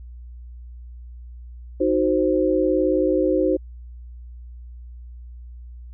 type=chord; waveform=sine; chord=C diminished; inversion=first; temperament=equal; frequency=311.1 / 370 / 523.3 Hz; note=Eb4 / Gb4 / C5; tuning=0 / 0 / 0 cents; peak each=-21 dBFS; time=1.8-3.57 s; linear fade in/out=10 ms; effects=added 60 Hz sine -36 dBFS peak until 5.93 s